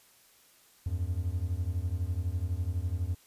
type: beating tone pair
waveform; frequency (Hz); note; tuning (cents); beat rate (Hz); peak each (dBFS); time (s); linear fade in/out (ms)
triangle; 82.3 / 94.3; E2 / F#2; -2 / +33; 12; -30; 0.86-3.15; 5
effects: white hiss -61 dBFS RMS until 3.26 s + resampled to 32000 Hz